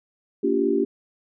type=chord; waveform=sine; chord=G minor seventh; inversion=first; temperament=equal with one note detuned; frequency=233.1 / 287.1 / 349.2 / 392 Hz; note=Bb3 / D4 / F4 / G4; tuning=0 / -39 / 0 / 0 cents; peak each=-27 / -24 / -25 / -22 dBFS; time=0.43-0.85 s; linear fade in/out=10 ms; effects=none